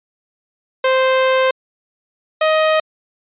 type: tone pair in turn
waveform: sawtooth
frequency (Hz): 522 / 627.1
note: C5 / D#5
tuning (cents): -4 / +13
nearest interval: minor third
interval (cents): 317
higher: second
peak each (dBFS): -8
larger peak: neither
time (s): 0.84-1.51 / 2.41-2.8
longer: first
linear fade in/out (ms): 5
effects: resampled to 8000 Hz